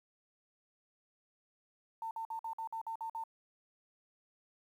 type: tone bursts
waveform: sine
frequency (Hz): 901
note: A5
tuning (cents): +41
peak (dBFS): -37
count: 9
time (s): 2.02-3.238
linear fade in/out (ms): 2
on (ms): 90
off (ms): 51
effects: 11-bit